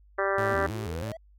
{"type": "harmonic tone", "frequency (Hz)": 196, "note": "G3", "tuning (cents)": 0, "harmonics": [2, 3, 4, 5, 6, 7, 8, 9, 10], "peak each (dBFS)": [-30, -29, -35, -37, -32, -35, -33, -36, -39], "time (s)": [0.18, 0.67], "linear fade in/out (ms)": 10}
{"type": "tone with vibrato", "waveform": "sawtooth", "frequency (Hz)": 94.5, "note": "F#2", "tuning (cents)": 37, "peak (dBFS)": -28, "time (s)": [0.38, 1.12], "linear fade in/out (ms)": 0, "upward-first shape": "square", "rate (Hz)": 3.1, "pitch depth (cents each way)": 240}
{"type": "exponential sweep", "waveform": "triangle", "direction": "up", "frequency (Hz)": [233.1, 674], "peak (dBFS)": -36, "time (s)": [0.5, 1.17], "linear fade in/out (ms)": 5}
{"effects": ["added 50 Hz sine -54 dBFS peak until 1.38 s"]}